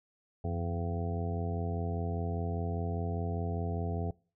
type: harmonic tone with a mistuned harmonic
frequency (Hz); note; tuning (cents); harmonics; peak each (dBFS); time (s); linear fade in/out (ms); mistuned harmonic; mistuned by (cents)
85; F2; -46; 1 / 2 / 3 / 4 / 5 / 6 / 8 / 9; -33 / -38 / -43 / -47 / -41 / -48 / -43 / -46; 0.44-4.11; 5; 1; +100
effects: noise-tail reverb RT60 0.4 s tail -23 dB re dry